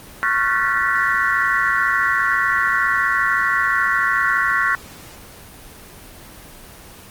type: tone cluster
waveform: sine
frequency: 1101 / 1389 / 1503 / 1766 / 1946 Hz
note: C#6 / F6 / F#6 / A6 / B6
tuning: -12 / -10 / +27 / +6 / -26 cents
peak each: -22 dBFS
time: 0.23-4.75 s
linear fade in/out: 0 ms
effects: pink hiss -40 dBFS RMS until 7.1 s + Opus 24 kbps